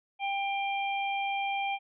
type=harmonic tone; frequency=793 Hz; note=G5; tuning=20 cents sharp; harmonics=1 / 3 / 4; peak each=-30 / -34 / -41 dBFS; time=0.19-1.79 s; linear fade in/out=50 ms; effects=none